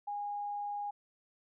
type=tone; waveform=sine; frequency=820 Hz; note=G#5; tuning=22 cents flat; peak=-35 dBFS; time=0.07-0.91 s; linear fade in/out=10 ms; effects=none